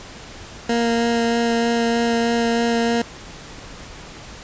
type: tone with vibrato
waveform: 20% pulse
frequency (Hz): 233.1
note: A#3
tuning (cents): 0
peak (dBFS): -12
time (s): 0.69-3.02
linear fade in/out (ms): 5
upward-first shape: sine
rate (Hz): 3.2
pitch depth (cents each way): 9
effects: pink hiss -38 dBFS RMS until 4.43 s + resampled to 16000 Hz